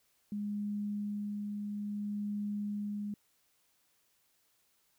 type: tone with tremolo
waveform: sine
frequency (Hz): 206.2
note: G#3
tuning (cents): -12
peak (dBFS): -33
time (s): 0.32-3.14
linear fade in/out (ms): 2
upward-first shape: sine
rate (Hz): 0.59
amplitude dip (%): 25
effects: white hiss -73 dBFS RMS until 4.98 s

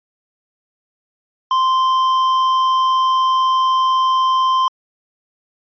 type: tone with tanh clipping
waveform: sine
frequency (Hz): 1042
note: C6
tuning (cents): -7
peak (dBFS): -14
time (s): 1.51-4.68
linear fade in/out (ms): 2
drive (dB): 9
effects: resampled to 11025 Hz

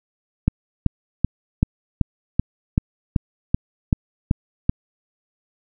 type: click train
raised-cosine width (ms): 5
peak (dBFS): -3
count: 12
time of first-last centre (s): 0.48-4.695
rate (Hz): 2.61
effects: none

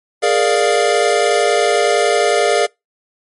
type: chord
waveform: square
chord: Bb dominant seventh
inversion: third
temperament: equal with one note detuned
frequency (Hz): 415.3 / 466.2 / 590 / 698.5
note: Ab4 / Bb4 / D5 / F5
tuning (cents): 0 / 0 / +8 / 0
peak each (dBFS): -18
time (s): 0.22-2.67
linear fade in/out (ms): 20
effects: noise-tail reverb RT60 0.2 s tail -26 dB re dry + MP3 48 kbps

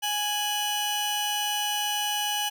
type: tone pair together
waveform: sawtooth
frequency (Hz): 830.6 / 2967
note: G#5 / F#7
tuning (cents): 0 / +4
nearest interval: octave + minor seventh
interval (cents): 2204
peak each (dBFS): -25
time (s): 0.02-2.5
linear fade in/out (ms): 20
effects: none

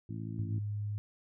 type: harmonic tone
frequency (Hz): 55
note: A1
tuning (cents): 0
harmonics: 2 / 3 / 4 / 5 / 6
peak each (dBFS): -39 / -43 / -45 / -47 / -49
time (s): 0.09-0.59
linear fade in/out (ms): 5
type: tone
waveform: sine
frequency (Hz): 103.83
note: G#2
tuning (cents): 0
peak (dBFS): -33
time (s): 0.39-0.98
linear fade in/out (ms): 0
effects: none

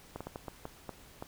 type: slowing click train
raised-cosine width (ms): 1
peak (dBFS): -25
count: 8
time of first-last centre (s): 0.16-1.225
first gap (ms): 46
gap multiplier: 1.39
effects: pink hiss -56 dBFS RMS until 1.27 s

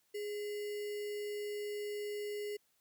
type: tone with sample-and-hold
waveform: sine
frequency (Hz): 415.3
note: G#4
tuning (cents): 0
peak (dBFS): -37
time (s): 0.14-2.57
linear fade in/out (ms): 10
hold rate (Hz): 2450
effects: white hiss -75 dBFS RMS until 2.8 s

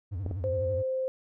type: tone with vibrato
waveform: triangle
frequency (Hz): 92.4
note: F#2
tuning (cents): -2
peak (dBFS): -29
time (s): 0.11-0.83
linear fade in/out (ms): 20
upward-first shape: sine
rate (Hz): 12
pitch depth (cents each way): 190
type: clicks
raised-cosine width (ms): 2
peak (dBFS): -24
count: 2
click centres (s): 0.263 / 0.312
type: tone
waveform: sine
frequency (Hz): 522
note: C5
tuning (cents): -4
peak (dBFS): -27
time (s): 0.44-1.08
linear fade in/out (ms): 0
effects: none

